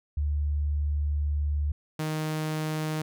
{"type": "tone pair in turn", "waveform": ["sine", "sawtooth"], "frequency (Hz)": [73.42, 155.57], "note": ["D2", "D#3"], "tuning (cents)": [0, 0], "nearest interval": "octave + minor second", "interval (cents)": 1300, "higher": "second", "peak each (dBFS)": -24, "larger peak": "neither", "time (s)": [[0.17, 1.72], [1.99, 3.02]], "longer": "first", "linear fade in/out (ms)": 5, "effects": []}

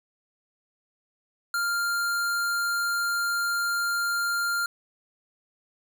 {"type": "tone", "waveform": "square", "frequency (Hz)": 1396.9, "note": "F6", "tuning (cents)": 0, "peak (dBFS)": -25, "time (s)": [1.54, 4.66], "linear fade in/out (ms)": 2, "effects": []}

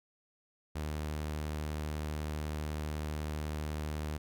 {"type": "tone", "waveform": "sawtooth", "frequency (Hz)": 76, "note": "D#2", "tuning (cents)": -40, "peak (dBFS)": -31, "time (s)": [0.75, 4.18], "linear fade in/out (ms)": 10, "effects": []}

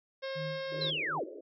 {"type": "harmonic tone", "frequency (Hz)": 536, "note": "C5", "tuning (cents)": 42, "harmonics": [1, 2, 3, 4, 5, 6, 7, 8, 9, 10], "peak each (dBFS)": [-36, -48, -45, -48, -54, -52, -49, -55, -55, -53], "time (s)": [0.22, 0.91], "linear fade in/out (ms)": 20}
{"type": "tone with tremolo", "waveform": "sine", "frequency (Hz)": 155.7, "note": "D#3", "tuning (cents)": 2, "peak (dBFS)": -37, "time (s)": [0.35, 1.2], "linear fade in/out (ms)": 20, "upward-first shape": "sine", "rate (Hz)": 2.5, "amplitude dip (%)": 95}
{"type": "band-pass noise", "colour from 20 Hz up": "pink", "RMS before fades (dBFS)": -45, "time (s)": [0.71, 1.41], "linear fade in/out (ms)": 10, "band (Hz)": [300, 590], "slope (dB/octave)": 96}
{"type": "linear sweep", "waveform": "sine", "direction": "down", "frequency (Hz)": [4200, 276], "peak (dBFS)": -31, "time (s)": [0.81, 1.24], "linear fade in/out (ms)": 5}
{"effects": []}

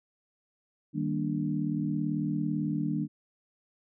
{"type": "chord", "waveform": "sine", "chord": "Eb major seventh", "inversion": "none", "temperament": "equal with one note detuned", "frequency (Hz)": [155.56, 196, 233.8, 293.7], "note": ["Eb3", "G3", "Bb3", "D4"], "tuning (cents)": [0, 0, 5, 0], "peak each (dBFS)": [-32, -34, -34, -32], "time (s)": [0.93, 3.08], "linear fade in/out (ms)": 50, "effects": []}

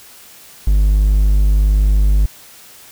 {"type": "tone", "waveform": "triangle", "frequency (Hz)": 50.7, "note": "G#1", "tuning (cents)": -41, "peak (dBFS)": -7, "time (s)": [0.67, 2.26], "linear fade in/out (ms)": 5, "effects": ["white hiss -41 dBFS RMS until 2.91 s"]}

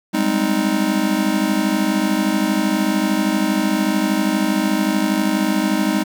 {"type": "chord", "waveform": "square", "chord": "Ab major seventh", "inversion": "third", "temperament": "just", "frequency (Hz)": [194.67, 207.7, 259.6, 311.5], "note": ["G3", "Ab3", "C4", "Eb4"], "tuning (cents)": [-12, 0, -13, 2], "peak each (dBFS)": [-25, -21, -24, -21], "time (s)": [0.13, 6.04], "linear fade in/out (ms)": 20, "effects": ["7-bit"]}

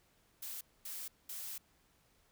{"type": "noise bursts at uneven times", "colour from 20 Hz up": "blue", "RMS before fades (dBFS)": -44, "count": 3, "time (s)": [[0.42, 0.61], [0.85, 1.08], [1.29, 1.58]], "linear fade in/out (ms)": 5, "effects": ["pink hiss -71 dBFS RMS until 2.31 s"]}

